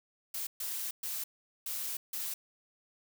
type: noise bursts at uneven times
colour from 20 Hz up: blue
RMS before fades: -37 dBFS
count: 5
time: 0.34-0.47 / 0.6-0.91 / 1.03-1.24 / 1.66-1.97 / 2.13-2.34 s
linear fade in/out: 5 ms
effects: none